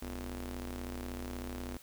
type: ring-modulated tone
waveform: sawtooth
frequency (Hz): 92.5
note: F#2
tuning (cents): 0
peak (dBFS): -32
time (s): 0.02-1.77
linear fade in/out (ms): 0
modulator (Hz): 157
effects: white hiss -57 dBFS RMS until 1.82 s